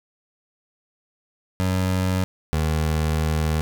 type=tone pair in turn; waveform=25% pulse; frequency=93 / 78.12 Hz; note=F#2 / D#2; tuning=+9 / +8 cents; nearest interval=minor third; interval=301 cents; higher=first; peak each=-16 dBFS; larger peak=neither; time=1.6-2.24 / 2.53-3.61 s; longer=second; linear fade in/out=0 ms; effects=none